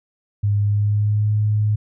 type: tone with pitch glide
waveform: sine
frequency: 102.5 to 105.87 Hz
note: G#2 to G#2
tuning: -22 to +34 cents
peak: -15 dBFS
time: 0.43-1.76 s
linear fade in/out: 10 ms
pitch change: +56 cents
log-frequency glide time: 0.59-1.32 s
effects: none